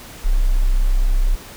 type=tone; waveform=sine; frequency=32.26 Hz; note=C1; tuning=24 cents flat; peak=-12 dBFS; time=0.24-1.36 s; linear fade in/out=20 ms; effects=pink hiss -38 dBFS RMS until 1.56 s